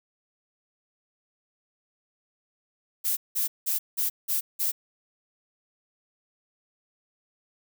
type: noise bursts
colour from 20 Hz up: violet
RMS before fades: -26 dBFS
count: 6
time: 3.04-4.72 s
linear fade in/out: 20 ms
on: 130 ms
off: 180 ms
effects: none